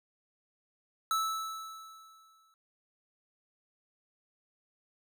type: tone with exponential decay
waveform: square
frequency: 1310 Hz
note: E6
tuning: 11 cents flat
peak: -27 dBFS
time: 1.11-2.54 s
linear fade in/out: 1 ms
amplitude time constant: 310 ms
effects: none